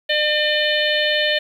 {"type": "harmonic tone", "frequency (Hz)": 602, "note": "D5", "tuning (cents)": 43, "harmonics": [1, 3, 4, 5, 6, 7], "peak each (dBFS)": [-21, -21, -28, -22, -25, -29], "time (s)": [0.09, 1.39], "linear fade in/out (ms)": 10, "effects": ["8-bit"]}